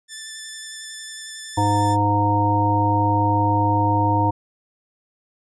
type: tone with vibrato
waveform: 5% pulse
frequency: 1760 Hz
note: A6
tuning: in tune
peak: -21 dBFS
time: 0.08-1.97 s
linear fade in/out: 50 ms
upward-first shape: square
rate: 11 Hz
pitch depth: 11 cents each way
type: harmonic tone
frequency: 102.8 Hz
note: G#2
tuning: 17 cents flat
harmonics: 1 / 3 / 5 / 7 / 9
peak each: -20 / -23 / -29 / -27 / -19 dBFS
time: 1.57-4.31 s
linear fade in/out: 10 ms
effects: resampled to 22050 Hz